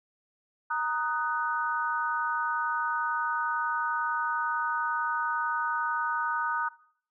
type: chord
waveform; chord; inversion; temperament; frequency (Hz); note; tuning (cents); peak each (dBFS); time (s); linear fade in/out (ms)
sine; D# minor; second; just; 933.4 / 1244.5 / 1493.4; A#5 / D#6 / F#6; +2 / 0 / +16; -31; 0.7-6.69; 10
effects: noise-tail reverb RT60 0.6 s tail -20 dB re dry